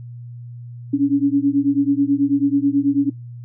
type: beating tone pair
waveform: sine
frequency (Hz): 277.2 / 286.4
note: C#4 / D4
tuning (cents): 0 / -43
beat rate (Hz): 9.2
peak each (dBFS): -17 / -17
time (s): 0.93-3.1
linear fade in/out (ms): 10
effects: noise-tail reverb RT60 0.2 s tail -23 dB re dry + added 120 Hz sine -32 dBFS peak until 3.44 s